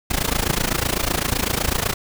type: noise with amplitude modulation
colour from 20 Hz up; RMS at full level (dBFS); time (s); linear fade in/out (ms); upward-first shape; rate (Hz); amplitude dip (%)
pink; -18; 0.1-1.94; 10; sine; 27.9; 90
effects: none